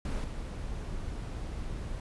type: noise with level steps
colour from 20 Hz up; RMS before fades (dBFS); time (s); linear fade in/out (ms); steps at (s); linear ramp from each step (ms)
brown; -32 / -37; 0.05-2; 2; 0.24; 2
effects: resampled to 24000 Hz